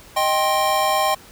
square chord, C minor, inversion first, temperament equal with one note detuned, 622.3 / 784 / 1059.9 Hz, Eb5 / G5 / C6, 0 / 0 / +22 cents, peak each -23 / -21 / -22 dBFS, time 0.16-1.15 s, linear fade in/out 10 ms, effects pink hiss -45 dBFS RMS until 1.31 s

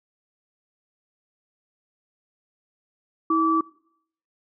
sine tone pair together, 323.4 / 1155.6 Hz, E4 / D6, -33 / -28 cents, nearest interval octave + minor seventh, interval 2205 cents, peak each -21 / -20 dBFS, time 3.3-3.61 s, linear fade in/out 5 ms, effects noise-tail reverb RT60 0.7 s tail -23 dB re dry

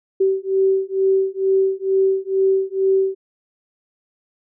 sine beating tone pair, 383.6 / 385.8 Hz, G4 / G4, -37 / -28 cents, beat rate 2.2 Hz, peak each -18 dBFS, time 0.2-3.15 s, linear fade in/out 10 ms, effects none

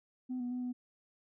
sine tone with pitch steps, 253.5 / 244.9 / 249.4 / 247.9 Hz, B3 / B3 / B3 / B3, +45 / -14 / +17 / +7 cents, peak -33 dBFS, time 0.29-0.73 s, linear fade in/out 20 ms, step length 110 ms, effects tanh soft clip ceiling -32 dBFS

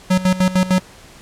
square tone with tremolo, 185 Hz, F#3, in tune, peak -12 dBFS, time 0.1-0.8 s, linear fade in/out 10 ms, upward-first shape square, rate 6.6 Hz, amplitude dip 80%, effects pink hiss -43 dBFS RMS until 1.21 s + low-pass 10000 Hz 12 dB/octave

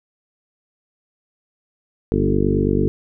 harmonic tone with a mistuned harmonic, 49 Hz, G1, in tune, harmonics 1 / 2 / 3 / 4 / 5 / 6 / 7 / 8 / 9, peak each -24 / -24 / -24 / -24 / -24 / -24 / -24 / -24 / -24 dBFS, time 2.12-2.88 s, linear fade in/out 0 ms, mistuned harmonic 5, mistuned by -24 cents, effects none

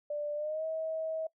sine tone with pitch glide, 590 to 639.7 Hz, D5 to D#5, +8 to +48 cents, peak -32 dBFS, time 0.1-1.27 s, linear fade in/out 5 ms, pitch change +140 cents, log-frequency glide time 0.35-0.65 s, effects noise-tail reverb RT60 0.1 s tail -21 dB re dry

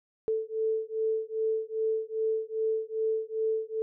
sine beating tone pair, 440 / 442.5 Hz, A4 / A4, 0 / +10 cents, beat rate 2.5 Hz, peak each -30 dBFS, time 0.28-3.82 s, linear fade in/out 0 ms, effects none

